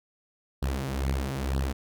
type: beating tone pair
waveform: sawtooth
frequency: 66.2 / 68.3 Hz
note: C2 / C#2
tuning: +21 / -25 cents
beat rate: 2.1 Hz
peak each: -26 dBFS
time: 0.62-1.73 s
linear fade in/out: 10 ms
effects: none